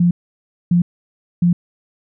sine tone bursts, 174.3 Hz, F3, 3 cents flat, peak -10 dBFS, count 3, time 0-1.53 s, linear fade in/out 5 ms, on 110 ms, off 600 ms, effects none

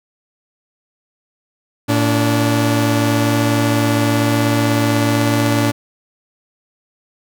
sawtooth tone pair together, 112.63 / 289.6 Hz, A2 / D4, +41 / -24 cents, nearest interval octave + major third, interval 1635 cents, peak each -12 dBFS, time 1.88-5.72 s, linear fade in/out 20 ms, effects none

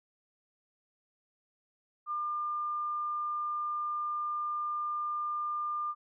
sine tone, 1200 Hz, D6, 37 cents sharp, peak -31 dBFS, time 2.06-5.95 s, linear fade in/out 50 ms, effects none

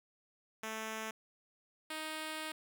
5% pulse tone pair in turn, 220 / 312.5 Hz, A3 / D#4, 0 / +8 cents, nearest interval tritone, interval 608 cents, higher second, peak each -28 dBFS, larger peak neither, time 0.63-1.11 / 1.9-2.52 s, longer second, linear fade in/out 5 ms, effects none

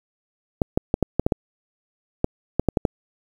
clicks, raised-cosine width 2 ms, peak -4 dBFS, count 12, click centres 0.618 / 0.775 / 0.941 / 1.027 / 1.196 / 1.265 / 1.322 / 2.244 / 2.596 / 2.687 / 2.772 / 2.852 s, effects 7-bit

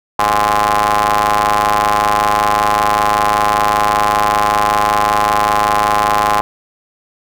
sawtooth ring-modulated tone, 105.2 Hz, G#2, 23 cents sharp, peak -4 dBFS, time 0.19-6.41 s, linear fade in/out 0 ms, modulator 934 Hz, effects none

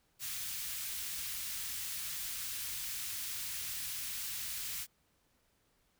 white band-stop noise, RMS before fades -40 dBFS, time 0.19-4.87 s, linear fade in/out 50 ms, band 120 to 1800 Hz, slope 12 dB/octave, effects pink hiss -74 dBFS RMS until 5.99 s

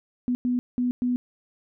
sine tone bursts at uneven times, 246.9 Hz, B3, in tune, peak -21 dBFS, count 4, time 0.28-0.35 / 0.45-0.59 / 0.78-0.91 / 1.02-1.16 s, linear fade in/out 0 ms, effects none

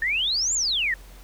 sine exponential two-way sweep, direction up then down, 1773 to 7500 to 1773 Hz, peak -21 dBFS, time 0.02-0.94 s, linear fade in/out 2 ms, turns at 0.54 s, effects added 45 Hz sine -43 dBFS peak until 1.23 s + pink hiss -51 dBFS RMS until 1.23 s

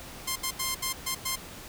5% pulse tone bursts at uneven times, 1051 Hz, C6, 7 cents sharp, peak -16 dBFS, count 6, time 0.27-0.36 / 0.43-0.51 / 0.59-0.75 / 0.82-0.93 / 1.06-1.15 / 1.25-1.36 s, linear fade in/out 10 ms, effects pink hiss -44 dBFS RMS until 1.68 s

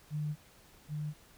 sine tone with echo, 150.4 Hz, D3, 42 cents sharp, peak -32 dBFS, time 0.1-0.36 s, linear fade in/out 50 ms, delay 780 ms, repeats 1, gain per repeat -2 dB, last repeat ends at 1.14 s, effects pink hiss -60 dBFS RMS until 1.37 s

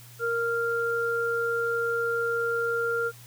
sine tone pair together, 465.7 / 1393 Hz, A#4 / F6, -2 / -5 cents, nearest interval octave + perfect fifth, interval 1897 cents, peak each -27 dBFS, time 0.19-3.12 s, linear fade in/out 50 ms, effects added 120 Hz sine -48 dBFS peak until 3.26 s + white hiss -51 dBFS RMS until 3.26 s

